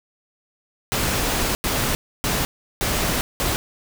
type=noise bursts at uneven times; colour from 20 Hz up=pink; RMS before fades=-22 dBFS; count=5; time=0.92-1.55 / 1.64-1.95 / 2.24-2.45 / 2.81-3.21 / 3.4-3.56 s; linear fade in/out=0 ms; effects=none